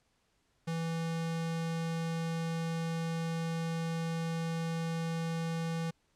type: tone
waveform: square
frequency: 164.81 Hz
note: E3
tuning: in tune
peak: -33 dBFS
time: 0.67-5.91 s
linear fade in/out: 10 ms
effects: pink hiss -74 dBFS RMS until 6.15 s + low-pass 9000 Hz 12 dB/octave

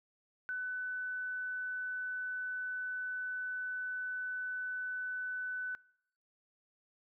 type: tone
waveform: sine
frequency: 1500 Hz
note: F#6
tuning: 23 cents sharp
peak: -35 dBFS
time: 0.49-5.75 s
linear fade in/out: 0 ms
effects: noise-tail reverb RT60 0.8 s tail -26 dB re dry

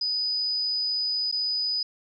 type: tone with dropouts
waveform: sine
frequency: 4978 Hz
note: D#8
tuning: in tune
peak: -24 dBFS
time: 0.01-1.83 s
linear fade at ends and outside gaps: 5 ms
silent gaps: 1.315-1.324 s
effects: none

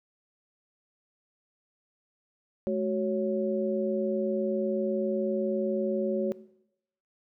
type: tone cluster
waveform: sine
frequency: 213.9 / 373.9 / 554 Hz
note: A3 / F#4 / C#5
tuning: -49 / +18 / -1 cents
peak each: -30 dBFS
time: 2.67-6.32 s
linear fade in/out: 0 ms
effects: noise-tail reverb RT60 0.8 s tail -19 dB re dry

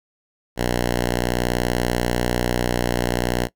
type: tone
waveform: 5% pulse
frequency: 60.5 Hz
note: B1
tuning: 35 cents flat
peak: -8 dBFS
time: 0.56-3.49 s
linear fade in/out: 50 ms
effects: noise-tail reverb RT60 0.1 s tail -21 dB re dry

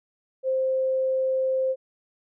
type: tone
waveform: sine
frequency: 524 Hz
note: C5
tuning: 2 cents sharp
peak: -21 dBFS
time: 0.43-1.76 s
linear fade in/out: 50 ms
effects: none

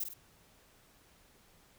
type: noise with echo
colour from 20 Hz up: violet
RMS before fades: -35 dBFS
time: 0-0.04 s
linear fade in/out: 5 ms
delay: 49 ms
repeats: 2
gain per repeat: -6 dB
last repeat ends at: 0.138 s
effects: pink hiss -64 dBFS RMS until 1.78 s

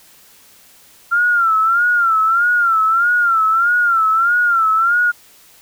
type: tone with vibrato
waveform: sine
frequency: 1372 Hz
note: F6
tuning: 31 cents flat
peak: -11 dBFS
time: 1.11-5.12 s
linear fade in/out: 20 ms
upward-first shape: sine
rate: 1.6 Hz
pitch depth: 100 cents each way
effects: white hiss -47 dBFS RMS until 5.61 s

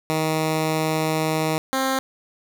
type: tone pair in turn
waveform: 10% pulse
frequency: 157.6 / 265.1 Hz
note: D#3 / C4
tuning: +23 / +23 cents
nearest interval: major sixth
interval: 900 cents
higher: second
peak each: -12 dBFS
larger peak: neither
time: 0.1-1.58 / 1.73-1.99 s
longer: first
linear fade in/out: 0 ms
effects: none

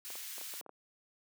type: high-pass noise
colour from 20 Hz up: white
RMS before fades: -44 dBFS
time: 0.05-0.61 s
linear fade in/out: 0 ms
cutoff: 1700 Hz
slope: 12 dB/octave
type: clicks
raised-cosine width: 1 ms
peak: -34 dBFS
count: 8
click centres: 0.103 / 0.155 / 0.382 / 0.413 / 0.539 / 0.611 / 0.663 / 0.693 s
effects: high-pass 400 Hz 12 dB/octave

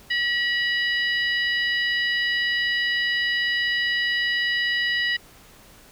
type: harmonic tone with a mistuned harmonic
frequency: 979 Hz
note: B5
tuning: 15 cents flat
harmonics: 2 / 3 / 4 / 5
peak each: -22 / -27 / -33 / -34 dBFS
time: 0.1-5.17 s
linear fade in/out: 10 ms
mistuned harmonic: 2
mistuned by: -33 cents
effects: pink hiss -50 dBFS RMS until 5.91 s

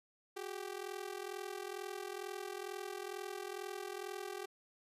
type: ring-modulated tone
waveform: sawtooth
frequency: 390 Hz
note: G4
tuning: 9 cents flat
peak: -35 dBFS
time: 0.36-4.46 s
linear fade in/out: 10 ms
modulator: 21.1 Hz
effects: resampled to 32000 Hz

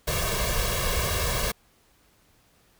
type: noise with comb filter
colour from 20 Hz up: pink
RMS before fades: -26 dBFS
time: 0.07-1.52 s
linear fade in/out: 10 ms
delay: 1.8 ms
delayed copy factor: +0.9
effects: pink hiss -62 dBFS RMS until 2.79 s

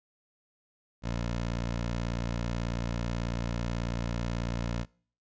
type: tone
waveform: 15% pulse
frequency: 58.27 Hz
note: A#1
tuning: in tune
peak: -24 dBFS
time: 1.02-4.86 s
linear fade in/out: 50 ms
effects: noise-tail reverb RT60 0.5 s tail -25 dB re dry + resampled to 16000 Hz

